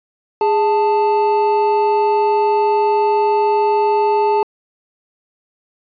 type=tone pair together; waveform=triangle; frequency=413.5 / 880 Hz; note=G#4 / A5; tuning=-8 / 0 cents; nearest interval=octave + minor second; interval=1308 cents; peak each=-13 dBFS; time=0.41-4.43 s; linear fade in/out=2 ms; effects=resampled to 11025 Hz